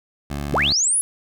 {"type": "tone", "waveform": "15% pulse", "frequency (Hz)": 71.6, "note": "D2", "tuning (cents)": -43, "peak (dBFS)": -19, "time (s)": [0.3, 0.73], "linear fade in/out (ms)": 5}
{"type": "linear sweep", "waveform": "sine", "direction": "up", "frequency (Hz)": [112.3, 10900], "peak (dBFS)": -16, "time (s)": [0.53, 1.01], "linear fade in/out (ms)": 0}
{"effects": []}